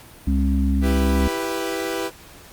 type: harmonic tone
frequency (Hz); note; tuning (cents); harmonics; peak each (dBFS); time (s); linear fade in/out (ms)
68; C#2; -33; 1 / 3 / 4; -18 / -23 / -24; 0.27-1.28; 5
type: chord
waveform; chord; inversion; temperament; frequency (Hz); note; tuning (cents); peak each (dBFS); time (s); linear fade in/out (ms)
sawtooth; E minor; none; equal; 329.6 / 392 / 493.9; E4 / G4 / B4; 0 / 0 / 0; -24; 0.81-2.11; 50
effects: pink hiss -45 dBFS RMS until 2.52 s + Opus 48 kbps